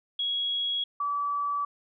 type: tone pair in turn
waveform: sine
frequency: 3322 / 1151 Hz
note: G#7 / D6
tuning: 0 / -35 cents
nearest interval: octave + tritone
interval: 1835 cents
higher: first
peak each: -26 / -26 dBFS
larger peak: neither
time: 0.19-0.84 / 1-1.65 s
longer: neither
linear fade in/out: 5 ms
effects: none